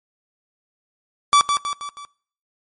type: tone with echo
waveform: 45% pulse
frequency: 1155 Hz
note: D6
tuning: 29 cents flat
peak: -10 dBFS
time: 1.33-1.41 s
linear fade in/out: 0 ms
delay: 160 ms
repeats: 4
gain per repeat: -6 dB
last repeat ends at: 2.05 s
effects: noise-tail reverb RT60 0.5 s tail -23 dB re dry + MP3 48 kbps